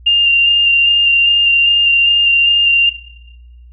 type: tone with vibrato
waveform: sine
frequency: 2794 Hz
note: F7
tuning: in tune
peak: -7 dBFS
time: 0.06-2.9 s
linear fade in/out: 10 ms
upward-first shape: square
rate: 2.5 Hz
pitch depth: 11 cents each way
effects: noise-tail reverb RT60 1.0 s tail -19 dB re dry + added 60 Hz sine -36 dBFS peak until 3.72 s